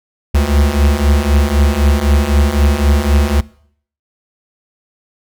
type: beating tone pair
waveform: square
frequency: 69.3 / 73.2 Hz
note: C#2 / D2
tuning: 0 / -5 cents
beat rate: 3.9 Hz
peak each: -15 / -12 dBFS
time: 0.34-3.41 s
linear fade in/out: 10 ms
effects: noise-tail reverb RT60 0.6 s tail -21 dB re dry